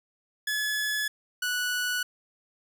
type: tone pair in turn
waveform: sawtooth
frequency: 1708 / 1475.8 Hz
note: G#6 / F#6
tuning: +48 / -5 cents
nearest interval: minor third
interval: 253 cents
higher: first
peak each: -23 dBFS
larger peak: neither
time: 0.47-1.08 / 1.42-2.03 s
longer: neither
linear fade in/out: 5 ms
effects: none